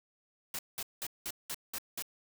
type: noise bursts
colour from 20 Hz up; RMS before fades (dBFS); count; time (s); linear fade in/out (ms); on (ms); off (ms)
white; -38; 7; 0.54-2.023; 2; 49; 190
effects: none